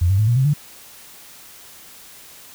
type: tone with pitch steps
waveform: sine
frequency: 87.31 / 96.88 / 107.49 / 119.27 / 132.34 / 146.84 Hz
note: F2 / G2 / A2 / A#2 / C3 / D3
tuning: 0 / -20 / -40 / +40 / +20 / 0 cents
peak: -13 dBFS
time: 0.01-0.538 s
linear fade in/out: 10 ms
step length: 88 ms
effects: white hiss -43 dBFS RMS until 2.54 s

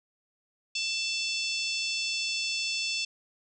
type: harmonic tone with a mistuned harmonic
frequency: 887 Hz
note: A5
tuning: 14 cents sharp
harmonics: 3 / 4 / 5 / 6 / 7 / 8 / 9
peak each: -32 / -36 / -36 / -35 / -42 / -43 / -47 dBFS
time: 0.75-3.05 s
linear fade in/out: 5 ms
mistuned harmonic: 4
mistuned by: -39 cents
effects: none

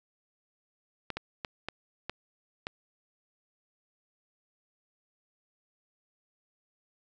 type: clicks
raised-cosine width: 0.3 ms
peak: -18 dBFS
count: 6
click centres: 1.103 / 1.17 / 1.448 / 1.686 / 2.096 / 2.669 s
effects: resampled to 16000 Hz + 8-bit

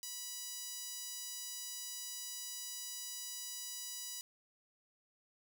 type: tone with high-pass filter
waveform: sawtooth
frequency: 980 Hz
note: B5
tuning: 14 cents flat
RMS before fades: -45 dBFS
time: 0.03-4.21 s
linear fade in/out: 0 ms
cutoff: 5600 Hz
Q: 1.3
effects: none

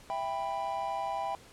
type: chord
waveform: triangle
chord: E minor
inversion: none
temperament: just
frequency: 659.3 / 791.1 / 988.9 Hz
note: E5 / G5 / B5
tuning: 0 / +16 / +2 cents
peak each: -36 / -32 / -35 dBFS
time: 0.1-1.35 s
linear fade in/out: 0 ms
effects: pink hiss -55 dBFS RMS until 1.52 s + low-pass 10000 Hz 12 dB/octave

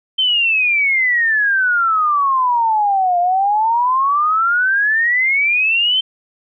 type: exponential two-way sweep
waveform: sine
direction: down then up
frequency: 3122 to 695 to 3122 Hz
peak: -12 dBFS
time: 0.18-6.01 s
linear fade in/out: 10 ms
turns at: 3.19 s
effects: none

